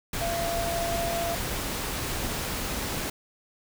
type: tone in noise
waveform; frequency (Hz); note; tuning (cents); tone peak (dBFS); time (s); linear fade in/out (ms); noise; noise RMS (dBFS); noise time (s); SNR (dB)
sine; 680; F5; -46; -28; 0.21-1.35; 5; pink; -31; 0.13-3.1; 0
effects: none